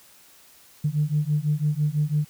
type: beating tone pair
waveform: sine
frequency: 146.83 / 152.83 Hz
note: D3 / D#3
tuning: 0 / -31 cents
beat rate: 6 Hz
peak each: -23 dBFS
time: 0.84-2.25 s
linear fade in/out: 10 ms
effects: tanh soft clip ceiling -13 dBFS + white hiss -53 dBFS RMS until 2.29 s